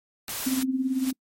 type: noise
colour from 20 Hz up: white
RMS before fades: -32 dBFS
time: 0.28-0.63 s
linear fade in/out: 2 ms
type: tone with tremolo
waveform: sine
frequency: 261.6 Hz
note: C4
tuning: in tune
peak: -20 dBFS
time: 0.46-1.13 s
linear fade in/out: 10 ms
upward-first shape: sine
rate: 18 Hz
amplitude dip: 65%
type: noise with exponential growth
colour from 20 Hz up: white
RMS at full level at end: -33 dBFS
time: 0.71-1.11 s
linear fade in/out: 5 ms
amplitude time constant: 86 ms
effects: noise-tail reverb RT60 0.1 s tail -26 dB re dry + MP3 64 kbps